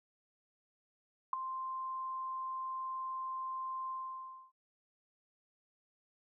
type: tone with ADSR envelope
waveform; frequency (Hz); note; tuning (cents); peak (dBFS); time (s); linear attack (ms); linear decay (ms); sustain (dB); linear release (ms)
sine; 1046.5; C6; 0; -25; 1.33-4.52; 3; 7; -12; 620
effects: none